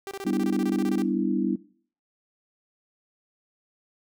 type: tone bursts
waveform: sawtooth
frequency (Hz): 392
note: G4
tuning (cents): 0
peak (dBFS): -29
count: 15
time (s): 0.07-1.021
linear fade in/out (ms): 0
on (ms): 41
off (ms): 24
type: chord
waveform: sine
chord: E minor seventh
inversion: first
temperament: equal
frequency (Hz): 196 / 246.9 / 293.7 / 329.6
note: G3 / B3 / D4 / E4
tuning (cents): 0 / 0 / 0 / 0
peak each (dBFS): -28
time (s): 0.25-1.56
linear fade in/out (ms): 10
effects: noise-tail reverb RT60 0.5 s tail -20 dB re dry